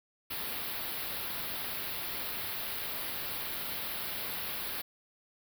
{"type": "band-stop noise", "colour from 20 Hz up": "white", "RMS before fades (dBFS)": -37, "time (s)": [0.3, 4.82], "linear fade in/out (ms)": 10, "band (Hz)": [4700, 11000], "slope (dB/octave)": 48, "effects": []}